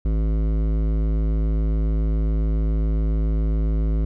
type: tone with hard clipping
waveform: triangle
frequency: 53.6 Hz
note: A1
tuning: 45 cents flat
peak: -20 dBFS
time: 0.05-4.05 s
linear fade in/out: 5 ms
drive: 18 dB
effects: none